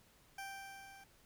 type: tone with level ramp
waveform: 20% pulse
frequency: 784 Hz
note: G5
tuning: in tune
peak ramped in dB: -38 to -51 dBFS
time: 0.38-1.04 s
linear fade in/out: 5 ms
effects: pink hiss -67 dBFS RMS until 1.25 s